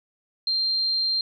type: tone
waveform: sine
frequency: 4174 Hz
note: C8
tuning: 5 cents flat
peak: -21 dBFS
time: 0.47-1.21 s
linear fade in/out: 2 ms
effects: none